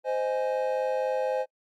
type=chord; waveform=triangle; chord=Ab major; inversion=first; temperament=just; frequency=519.1 / 623 / 830.6 Hz; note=C5 / Eb5 / Ab5; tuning=-14 / +2 / 0 cents; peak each=-25 / -30 / -31 dBFS; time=0.04-1.46 s; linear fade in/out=50 ms; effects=noise-tail reverb RT60 0.1 s tail -25 dB re dry + Opus 48 kbps